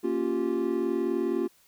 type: chord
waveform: triangle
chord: G half-diminished seventh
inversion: first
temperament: equal with one note detuned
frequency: 233.1 / 277.2 / 349.2 / 388.8 Hz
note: Bb3 / Db4 / F4 / G4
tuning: 0 / 0 / 0 / -14 cents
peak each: -31 / -30 / -26 / -29 dBFS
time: 0.03-1.48 s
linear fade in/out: 20 ms
effects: white hiss -62 dBFS RMS until 1.67 s